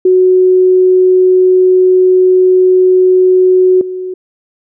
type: tone with level steps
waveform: sine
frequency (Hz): 369.4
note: F#4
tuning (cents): -3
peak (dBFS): -4 / -17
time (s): 0.05-4.14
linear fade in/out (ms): 5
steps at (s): 3.81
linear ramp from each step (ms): 2
effects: none